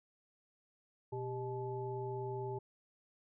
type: harmonic tone with a mistuned harmonic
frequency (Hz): 123.47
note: B2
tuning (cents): 0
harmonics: 1 / 3 / 5 / 7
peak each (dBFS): -42 / -40 / -54 / -45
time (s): 1.12-2.59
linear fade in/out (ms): 10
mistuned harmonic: 3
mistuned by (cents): +110
effects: none